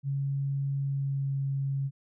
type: tone with pitch glide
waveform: sine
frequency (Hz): 138.59 to 137.32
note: C#3 to C#3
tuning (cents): 0 to -16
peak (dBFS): -27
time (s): 0.03-1.91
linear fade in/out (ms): 50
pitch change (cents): -16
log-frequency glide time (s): 0.81-1.36
effects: none